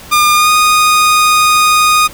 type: tone with pitch glide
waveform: sawtooth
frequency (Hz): 1207 to 1235.9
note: D6 to D#6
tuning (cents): +47 to -12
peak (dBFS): -3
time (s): 0.11-2.08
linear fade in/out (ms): 20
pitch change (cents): +41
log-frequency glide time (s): 0.33-0.5
effects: pink hiss -33 dBFS RMS until 2.13 s